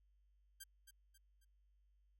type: tone with echo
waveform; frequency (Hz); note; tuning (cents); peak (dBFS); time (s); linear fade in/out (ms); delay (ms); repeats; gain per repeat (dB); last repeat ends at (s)
5% pulse; 1583; G6; +17; -39; 0.6-0.64; 10; 270; 3; -8; 1.45
effects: added 50 Hz sine -70 dBFS peak until 2.19 s